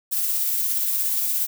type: noise with tremolo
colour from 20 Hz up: violet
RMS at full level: -22 dBFS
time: 0.11-1.47 s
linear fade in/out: 20 ms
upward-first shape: sine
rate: 17 Hz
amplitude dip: 25%
effects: none